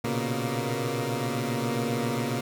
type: tone cluster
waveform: 15% pulse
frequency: 117 / 124.4 / 138.9 / 234.5 Hz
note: A#2 / B2 / C#3 / A#3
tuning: +7 / +13 / +4 / +11 cents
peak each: -26 dBFS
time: 0.04-2.41 s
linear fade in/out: 5 ms
effects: none